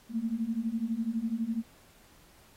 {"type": "beating tone pair", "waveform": "sine", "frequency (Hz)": [219.9, 231.9], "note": ["A3", "A#3"], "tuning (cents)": [-1, -9], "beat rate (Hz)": 12, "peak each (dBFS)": [-33, -31], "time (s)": [0.09, 1.64], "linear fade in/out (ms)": 50, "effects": ["pink hiss -60 dBFS RMS until 2.56 s", "AAC 48 kbps"]}